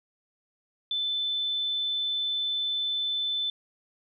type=tone; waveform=sine; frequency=3520 Hz; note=A7; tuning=in tune; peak=-26 dBFS; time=0.91-3.5 s; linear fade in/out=2 ms; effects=none